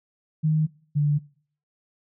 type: tone pair in turn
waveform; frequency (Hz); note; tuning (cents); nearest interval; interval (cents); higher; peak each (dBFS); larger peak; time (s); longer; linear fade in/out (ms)
sine; 155.56 / 146.83; D#3 / D3; 0 / 0; minor second; 100; first; -18; neither; 0.43-0.67 / 0.95-1.19; neither; 20
effects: noise-tail reverb RT60 0.5 s tail -22 dB re dry